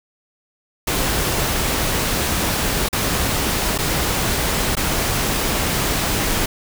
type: noise with dropouts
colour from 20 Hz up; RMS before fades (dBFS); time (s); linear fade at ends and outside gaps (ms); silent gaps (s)
pink; -20; 0.87-6.46; 5; 2.888-2.928 / 3.779-3.786 / 4.754-4.768
effects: none